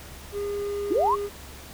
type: tone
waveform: triangle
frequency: 406.6 Hz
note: G#4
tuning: 37 cents flat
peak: -25 dBFS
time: 0.32-1.3 s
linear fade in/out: 50 ms
type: linear sweep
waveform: sine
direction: up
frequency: 269.2 to 1150 Hz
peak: -19 dBFS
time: 0.9-1.16 s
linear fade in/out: 20 ms
effects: added 69 Hz sine -45 dBFS peak until 1.73 s + pink hiss -44 dBFS RMS until 1.73 s